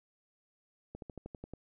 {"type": "slowing click train", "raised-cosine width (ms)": 2, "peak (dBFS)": -30, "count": 8, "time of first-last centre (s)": [0.95, 1.536], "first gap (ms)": 72, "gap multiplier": 1.05, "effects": []}